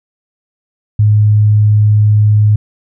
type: tone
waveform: sine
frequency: 105.6 Hz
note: G#2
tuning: 29 cents sharp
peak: -5 dBFS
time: 0.99-2.56 s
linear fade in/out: 5 ms
effects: none

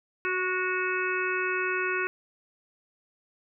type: harmonic tone with a mistuned harmonic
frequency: 370 Hz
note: F#4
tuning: in tune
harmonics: 1 / 3 / 4 / 5 / 6 / 7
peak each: -31 / -34 / -30 / -36 / -38 / -33 dBFS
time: 0.25-2.07 s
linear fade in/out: 0 ms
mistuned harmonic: 4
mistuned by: -21 cents
effects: none

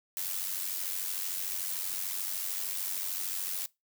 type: noise with amplitude modulation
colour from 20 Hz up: blue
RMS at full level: -32 dBFS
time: 0.17-3.66 s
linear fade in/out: 0 ms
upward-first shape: sine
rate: 93.4 Hz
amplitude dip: 60%
effects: noise-tail reverb RT60 0.2 s tail -21 dB re dry

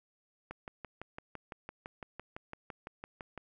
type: click train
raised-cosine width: 0.5 ms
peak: -27 dBFS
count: 18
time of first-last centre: 0.51-3.377 s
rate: 5.93 Hz
effects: none

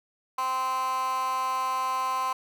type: tone with high-pass filter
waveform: 15% pulse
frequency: 259.7 Hz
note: C4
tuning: 13 cents flat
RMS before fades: -28 dBFS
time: 0.38-2.33 s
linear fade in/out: 5 ms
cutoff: 1000 Hz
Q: 5.5
effects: none

